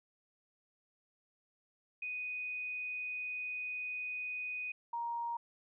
sine tone pair in turn, 2489 / 938.5 Hz, D#7 / A#5, 0 / +11 cents, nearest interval octave + perfect fourth, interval 1689 cents, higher first, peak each -37 / -35 dBFS, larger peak second, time 2.02-4.72 / 4.93-5.37 s, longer first, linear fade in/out 5 ms, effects none

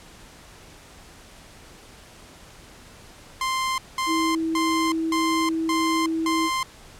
sawtooth tone bursts, 1046.5 Hz, C6, in tune, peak -19 dBFS, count 6, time 3.41-6.63 s, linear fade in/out 2 ms, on 370 ms, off 200 ms
sine tone, 324.1 Hz, E4, 29 cents flat, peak -22 dBFS, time 4.06-6.5 s, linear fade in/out 50 ms
effects pink hiss -47 dBFS RMS until 6.99 s + low-pass 10000 Hz 12 dB/octave

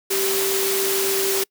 sine tone in noise, 389.5 Hz, G4, 11 cents flat, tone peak -22 dBFS, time 0.1-1.44 s, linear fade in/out 10 ms, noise white, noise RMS -23 dBFS, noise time 0.1-1.44 s, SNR -2 dB, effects noise-tail reverb RT60 0.1 s tail -26 dB re dry + high-pass 200 Hz 12 dB/octave

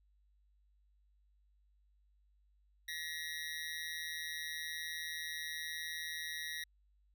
25% pulse tone with amplitude modulation, 1900 Hz, A#6, 33 cents sharp, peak -33 dBFS, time 2.88-6.64 s, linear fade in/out 5 ms, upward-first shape sine, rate 159 Hz, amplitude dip 80%, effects added 50 Hz sine -68 dBFS peak until 7.14 s

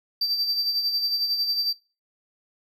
triangle tone with tremolo, 4668 Hz, D8, 11 cents flat, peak -19 dBFS, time 0.21-1.73 s, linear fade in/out 5 ms, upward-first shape sine, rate 11 Hz, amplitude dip 50%, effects noise-tail reverb RT60 0.3 s tail -20 dB re dry

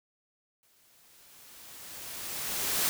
white noise with exponential growth, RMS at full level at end -27 dBFS, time 0.63-2.89 s, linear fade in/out 0 ms, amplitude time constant 490 ms, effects none

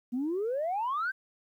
sine exponential sweep, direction up, 234.5 to 1600 Hz, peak -27 dBFS, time 0.12-1.12 s, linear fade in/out 20 ms, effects tanh soft clip ceiling -25 dBFS + 11-bit

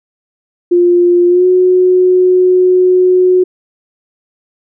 sine tone with pitch glide, 351.3 to 366.2 Hz, F4 to F#4, +10 to -18 cents, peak -5 dBFS, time 0.71-3.44 s, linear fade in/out 10 ms, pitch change +72 cents, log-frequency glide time 1.28-1.46 s, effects none

